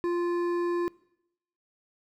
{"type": "tone with hard clipping", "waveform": "triangle", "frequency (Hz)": 347.7, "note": "F4", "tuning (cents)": -8, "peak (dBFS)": -27, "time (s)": [0.04, 0.88], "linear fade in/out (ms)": 0, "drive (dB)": 13, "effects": ["noise-tail reverb RT60 0.8 s tail -22 dB re dry"]}